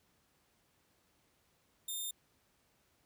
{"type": "tone", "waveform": "10% pulse", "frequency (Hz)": 3627, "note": "A#7", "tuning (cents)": -48, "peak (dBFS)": -30, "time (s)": [1.88, 2.11], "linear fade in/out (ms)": 5, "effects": ["pink hiss -73 dBFS RMS until 3.05 s", "high-pass 60 Hz 12 dB/octave"]}